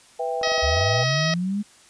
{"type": "chord", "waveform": "sine", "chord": "E minor", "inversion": "second", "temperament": "just", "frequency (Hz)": [494.4, 659.3, 791.1], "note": ["B4", "E5", "G5"], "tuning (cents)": [2, 0, 16], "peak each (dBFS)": [-27, -29, -28], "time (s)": [0.19, 1.04], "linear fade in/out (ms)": 10}
{"type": "clicks", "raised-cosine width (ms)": 1, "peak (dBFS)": -24, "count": 6, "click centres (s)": [0.414, 0.474, 0.519, 0.58, 0.77, 0.812]}
{"type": "harmonic tone", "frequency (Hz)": 637, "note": "D#5", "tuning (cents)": 41, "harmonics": [1, 2, 3, 4, 5, 6, 7, 8, 9], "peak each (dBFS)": [-27, -31, -27, -33, -33, -32, -34, -29, -34], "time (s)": [0.43, 1.34], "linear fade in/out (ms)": 2}
{"type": "linear sweep", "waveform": "sine", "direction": "up", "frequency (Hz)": [67, 211.2], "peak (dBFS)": -22, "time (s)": [0.62, 1.63], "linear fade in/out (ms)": 20}
{"effects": ["white hiss -52 dBFS RMS until 1.89 s", "resampled to 22050 Hz"]}